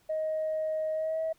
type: tone with pitch glide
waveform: sine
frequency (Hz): 627 to 642.8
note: D#5 to E5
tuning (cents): +13 to -44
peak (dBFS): -27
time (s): 0.09-1.33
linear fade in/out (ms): 10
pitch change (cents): +43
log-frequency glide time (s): 0.93-1.21
effects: tanh soft clip ceiling -24 dBFS + pink hiss -66 dBFS RMS until 1.38 s